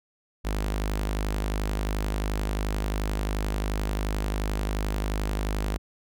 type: tone with notch filter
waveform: sawtooth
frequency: 51.4 Hz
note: G#1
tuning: 17 cents flat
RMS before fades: -28 dBFS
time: 0.44-5.78 s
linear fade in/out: 20 ms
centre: 120 Hz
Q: 1.6
effects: none